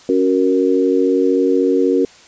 sine chord, F# major, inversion second, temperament equal, 277.2 / 370 / 466.2 Hz, C#4 / F#4 / A#4, 0 / 0 / 0 cents, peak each -16 dBFS, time 0.09-2.05 s, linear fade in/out 2 ms, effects white hiss -44 dBFS RMS until 2.27 s + resampled to 16000 Hz

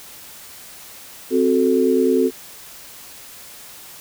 sine chord, F# diminished, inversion second, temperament equal, 261.6 / 370 / 440 Hz, C4 / F#4 / A4, 0 / 0 / 0 cents, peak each -18 dBFS, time 1.3-2.31 s, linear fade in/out 50 ms, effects white hiss -40 dBFS RMS until 4 s

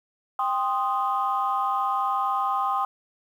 sine chord, C minor, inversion second, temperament equal with one note detuned, 790.4 / 1046.5 / 1244.5 Hz, G5 / C6 / Eb6, +14 / 0 / 0 cents, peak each -26 dBFS, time 0.39-2.85 s, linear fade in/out 2 ms, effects tanh soft clip ceiling -14 dBFS + 9-bit

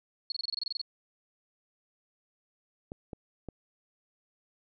sine tone bursts, 4335 Hz, C#8, 39 cents flat, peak -30 dBFS, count 12, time 0.3-0.815 s, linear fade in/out 2 ms, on 20 ms, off 25 ms
clicks, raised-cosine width 2 ms, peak -26 dBFS, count 3, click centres 2.919 / 3.132 / 3.487 s
effects none

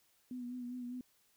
sine tone with vibrato, 246.9 Hz, B3, in tune, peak -40 dBFS, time 0.31-1.01 s, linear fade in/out 2 ms, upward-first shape sine, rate 5 Hz, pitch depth 35 cents each way, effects white hiss -72 dBFS RMS until 1.36 s

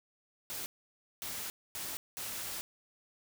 white noise bursts at uneven times, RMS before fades -40 dBFS, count 4, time 0.5-0.66 / 1.22-1.5 / 1.75-1.97 / 2.17-2.61 s, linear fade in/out 0 ms, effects none

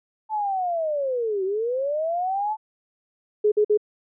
sine linear two-way sweep, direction down then up, 880 to 370.1 to 880 Hz, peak -22 dBFS, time 0.29-2.57 s, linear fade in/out 50 ms, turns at 1.44 s
sine tone bursts, 420.8 Hz, G#4, 23 cents sharp, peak -15 dBFS, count 3, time 3.44-3.775 s, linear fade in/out 10 ms, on 79 ms, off 49 ms
effects none

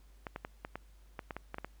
clicks, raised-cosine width 0.5 ms, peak -24 dBFS, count 11, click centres 0.268 / 0.361 / 0.449 / 0.649 / 0.756 / 1.192 / 1.308 / 1.366 / 1.544 / 1.584 / 1.646 s, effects added 50 Hz sine -56 dBFS peak until 1.8 s + pink hiss -69 dBFS RMS until 1.8 s

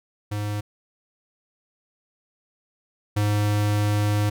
square tone pair in turn, 104.1 / 104.1 Hz, G#2 / G#2, +5 / +5 cents, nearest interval unison, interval 0 cents, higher neither, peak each -26 / -20 dBFS, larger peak second, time 0.31-0.61 / 3.16-4.3 s, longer second, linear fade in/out 10 ms, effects none

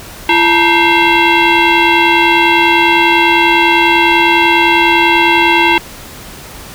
sine tone with frequency modulation, 880 Hz, A5, in tune, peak -6 dBFS, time 0.29-5.78 s, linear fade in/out 2 ms, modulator 610 Hz, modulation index 3.8, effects pink hiss -31 dBFS RMS until 6.74 s

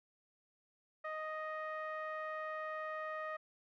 sawtooth tone with low-pass filter, 623 Hz, D#5, 2 cents sharp, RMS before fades -42 dBFS, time 1.04-3.37 s, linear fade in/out 10 ms, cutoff 1600 Hz, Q 6.3, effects none

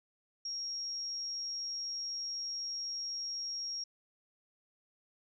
sine tone, 5588 Hz, F8, in tune, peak -36 dBFS, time 0.45-3.84 s, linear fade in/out 5 ms, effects none

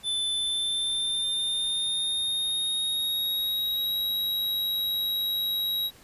square tone with pitch glide, 3520 to 3839 Hz, A7 to B7, 0 to -50 cents, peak -26 dBFS, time 0.03-5.91 s, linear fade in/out 50 ms, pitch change +150 cents, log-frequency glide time 0.35-3.95 s, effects pink hiss -53 dBFS RMS until 6.03 s + resampled to 32000 Hz

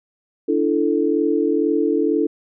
sine chord, D suspended second, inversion none, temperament equal with one note detuned, 293.7 / 335.8 / 440 Hz, D4 / E4 / A4, 0 / +32 / 0 cents, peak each -20 dBFS, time 0.48-2.27 s, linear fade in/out 10 ms, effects none

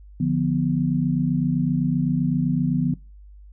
sine chord, B diminished, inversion first, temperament equal, 146.83 / 174.61 / 246.9 Hz, D3 / F3 / B3, 0 / 0 / 0 cents, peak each -23 dBFS, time 0.2-2.94 s, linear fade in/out 5 ms, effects noise-tail reverb RT60 0.3 s tail -23 dB re dry + added 50 Hz sine -42 dBFS peak until 3.52 s

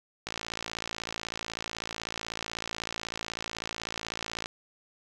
click train, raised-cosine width 0.2 ms, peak -16 dBFS, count 236, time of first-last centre 0.27-4.459 s, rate 56.1 Hz, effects none

